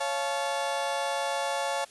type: chord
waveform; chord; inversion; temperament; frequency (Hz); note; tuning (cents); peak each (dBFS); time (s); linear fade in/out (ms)
35% pulse; Db augmented; none; just; 554.4 / 693 / 866.2; Db5 / F5 / A5; 0 / -14 / -27; -30 / -32 / -30; 0-1.85; 10
effects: white hiss -53 dBFS RMS until 1.9 s + resampled to 24000 Hz